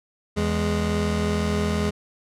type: tone pair together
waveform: 25% pulse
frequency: 82.41 / 207.7 Hz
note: E2 / G#3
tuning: 0 / 0 cents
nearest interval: octave + major third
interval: 1600 cents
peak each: -21 / -20 dBFS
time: 0.36-1.91 s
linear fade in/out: 20 ms
effects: low-pass 9000 Hz 12 dB/octave